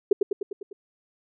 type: tone with echo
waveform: sine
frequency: 400.6 Hz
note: G4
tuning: 38 cents sharp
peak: -12 dBFS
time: 0.11-0.13 s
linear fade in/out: 5 ms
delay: 100 ms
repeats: 6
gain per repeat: -4 dB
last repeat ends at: 0.73 s
effects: none